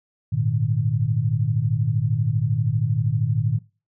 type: chord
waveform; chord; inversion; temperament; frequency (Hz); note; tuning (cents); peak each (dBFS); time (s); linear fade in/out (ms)
sine; Ab suspended second; none; equal with one note detuned; 103.83 / 116.54 / 151.75; Ab2 / Bb2 / Eb3; 0 / 0 / -43; -25 / -22 / -24; 0.32-3.59; 10
effects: noise-tail reverb RT60 0.3 s tail -19 dB re dry